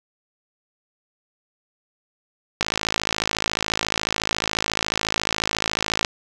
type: click train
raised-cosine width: 0.2 ms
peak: -3 dBFS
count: 187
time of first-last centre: 2.61-6.048 s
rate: 54.1 Hz
effects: none